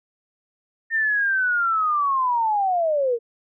sine linear sweep, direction down, 1825 to 450 Hz, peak -18 dBFS, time 0.9-3.19 s, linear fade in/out 50 ms, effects none

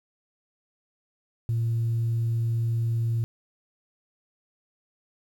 sine tone, 115.2 Hz, A#2, 20 cents flat, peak -21 dBFS, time 1.49-3.24 s, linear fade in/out 0 ms, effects tanh soft clip ceiling -20 dBFS + 9-bit

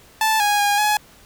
sawtooth tone with pitch steps, 877 / 825 / 817 / 842 Hz, A5 / G#5 / G#5 / G#5, -6 / -12 / -29 / +24 cents, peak -12 dBFS, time 0.21-0.97 s, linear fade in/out 2 ms, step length 190 ms, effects pink hiss -49 dBFS RMS until 1.25 s

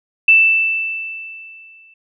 sine tone with exponential decay, 2653 Hz, E7, 10 cents sharp, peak -5 dBFS, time 0.28-1.94 s, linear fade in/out 5 ms, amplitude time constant 360 ms, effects none

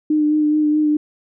sine tone with vibrato, 302.6 Hz, D#4, 48 cents flat, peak -13 dBFS, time 0.1-0.97 s, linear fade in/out 5 ms, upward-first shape sine, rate 4.7 Hz, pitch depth 20 cents each way, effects none

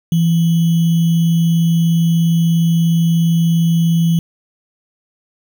sine tone with sample-and-hold, 166.5 Hz, E3, 18 cents sharp, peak -10 dBFS, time 0.12-4.19 s, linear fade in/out 2 ms, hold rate 3150 Hz, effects none

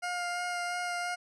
20% pulse tone with vibrato, 708 Hz, F5, 23 cents sharp, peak -27 dBFS, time 0.02-1.16 s, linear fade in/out 20 ms, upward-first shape sine, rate 2.9 Hz, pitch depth 13 cents each way, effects resampled to 24000 Hz

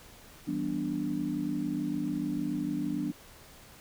sine chord, E minor seventh, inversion none, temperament equal, 164.81 / 196 / 246.9 / 293.7 Hz, E3 / G3 / B3 / D4, 0 / 0 / 0 / 0 cents, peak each -38 / -37 / -35 / -32 dBFS, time 0.47-3.12 s, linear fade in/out 10 ms, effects pink hiss -53 dBFS RMS until 3.8 s

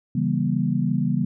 sine chord, C# diminished seventh, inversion none, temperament equal with one note detuned, 138.59 / 164.81 / 196 / 239.1 Hz, C#3 / E3 / G3 / Bb3, 0 / 0 / 0 / +44 cents, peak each -25 dBFS, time 0.15-1.25 s, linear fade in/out 5 ms, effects none

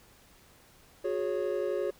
triangle chord, F# suspended second, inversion none, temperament equal with one note detuned, 363.8 / 415.3 / 554.4 Hz, F#4 / G#4 / C#5, -29 / 0 / 0 cents, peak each -31 dBFS, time 1.04-1.91 s, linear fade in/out 10 ms, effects pink hiss -59 dBFS RMS until 1.99 s

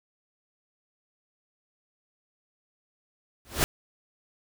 pink noise with exponential growth, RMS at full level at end -19 dBFS, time 3.45-3.64 s, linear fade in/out 0 ms, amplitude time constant 41 ms, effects none

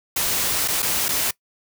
white noise with dropouts, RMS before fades -22 dBFS, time 0.16-1.31 s, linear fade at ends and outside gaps 5 ms, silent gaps 0.678-0.682 / 0.822-0.826 / 1.084-1.089 s, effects noise-tail reverb RT60 0.1 s tail -22 dB re dry

